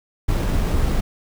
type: noise with sample-and-hold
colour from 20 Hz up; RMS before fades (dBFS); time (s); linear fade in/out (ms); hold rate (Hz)
brown; -19; 0.28-1.01; 10; 8820
effects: none